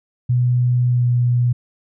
sine tone with pitch glide, 123.47 to 122.05 Hz, B2 to B2, 0 to -20 cents, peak -13 dBFS, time 0.29-1.53 s, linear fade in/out 10 ms, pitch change -20 cents, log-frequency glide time 0.89-1.06 s, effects none

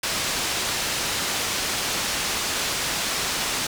white low-pass noise, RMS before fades -26 dBFS, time 0.03-3.67 s, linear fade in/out 5 ms, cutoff 6500 Hz, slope 12 dB/octave, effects none

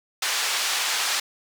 white band-pass noise, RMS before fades -25 dBFS, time 0.22-1.2 s, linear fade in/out 5 ms, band 830 to 5800 Hz, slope 12 dB/octave, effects none

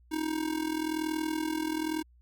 square tone with amplitude modulation, 314.2 Hz, D#4, 17 cents sharp, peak -27 dBFS, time 0.11-2.03 s, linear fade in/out 20 ms, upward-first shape sine, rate 41 Hz, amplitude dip 75%, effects added 60 Hz sine -57 dBFS peak until 2.21 s

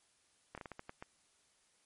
slowing click train, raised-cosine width 0.5 ms, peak -30 dBFS, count 8, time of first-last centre 0.55-1.025 s, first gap 27 ms, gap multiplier 1.3, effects white hiss -72 dBFS RMS until 1.85 s + MP3 48 kbps

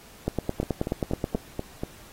two click trains, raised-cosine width 2 ms, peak -15 / -11 dBFS, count 6 / 11, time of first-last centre 0.63-1.835 / 0.28-1.348 s, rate 4.15 / 9.36 Hz, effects pink hiss -50 dBFS RMS until 2.12 s + AAC 48 kbps

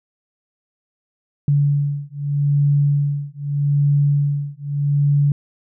sine beating tone pair, 143.1 / 143.91 Hz, D3 / D3, -45 / -35 cents, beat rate 0.81 Hz, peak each -18 dBFS, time 1.48-5.32 s, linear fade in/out 2 ms, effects none

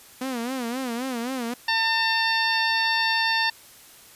sawtooth tone with vibrato, 247.7 Hz, B3, 5 cents sharp, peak -23 dBFS, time 0.21-1.54 s, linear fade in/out 5 ms, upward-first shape sine, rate 3.8 Hz, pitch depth 130 cents each way
harmonic tone, 901 Hz, A5, 41 cents sharp, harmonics 1 / 2 / 3 / 4 / 5 / 6, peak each -26 / -24 / -29 / -30 / -28 / -34 dBFS, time 1.68-3.5 s, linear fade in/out 5 ms
effects white hiss -49 dBFS RMS until 4.15 s + resampled to 32000 Hz

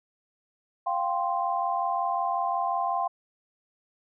sine chord, F suspended second, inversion none, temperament equal, 698.5 / 784 / 1046.5 Hz, F5 / G5 / C6, 0 / 0 / 0 cents, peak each -29 dBFS, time 0.86-3.08 s, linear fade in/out 10 ms, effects none

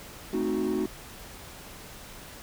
triangle chord, A diminished seventh, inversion none, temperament equal, 220 / 261.6 / 311.1 / 370 Hz, A3 / C4 / Eb4 / Gb4, 0 / 0 / 0 / 0 cents, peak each -29 / -30 / -28 / -26 dBFS, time 0.33-0.86 s, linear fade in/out 5 ms, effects tanh soft clip ceiling -19 dBFS + pink hiss -45 dBFS RMS until 2.42 s

